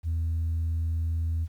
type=tone; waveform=sine; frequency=81.9 Hz; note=E2; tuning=11 cents flat; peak=-23 dBFS; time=0.03-1.48 s; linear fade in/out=50 ms; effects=tanh soft clip ceiling -23 dBFS + 10-bit